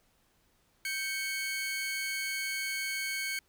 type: tone pair together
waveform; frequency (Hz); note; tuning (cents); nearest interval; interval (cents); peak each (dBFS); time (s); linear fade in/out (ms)
sawtooth; 1560.9 / 2217; G6 / C#7; -8 / 0; tritone; 608; -35 / -30; 0.85-3.39; 2
effects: pink hiss -70 dBFS RMS until 3.48 s